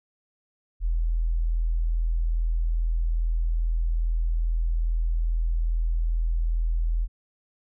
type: tone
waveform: sine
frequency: 41.2 Hz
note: E1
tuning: in tune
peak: -21 dBFS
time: 0.8-7.08 s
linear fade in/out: 50 ms
effects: none